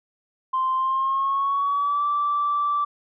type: tone with pitch glide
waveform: sine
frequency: 1044 to 1165.1 Hz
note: C6 to D6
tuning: -4 to -14 cents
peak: -19 dBFS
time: 0.53-2.85 s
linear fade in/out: 10 ms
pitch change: +190 cents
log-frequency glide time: 0.76-2.05 s
effects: tanh soft clip ceiling -15 dBFS